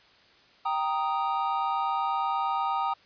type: chord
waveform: triangle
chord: Eb major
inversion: first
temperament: equal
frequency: 784 / 932.3 / 1244.5 Hz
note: G5 / Bb5 / Eb6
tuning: 0 / 0 / 0 cents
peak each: -28 dBFS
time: 0.65-2.94 s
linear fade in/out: 10 ms
effects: white hiss -58 dBFS RMS until 3.05 s + resampled to 11025 Hz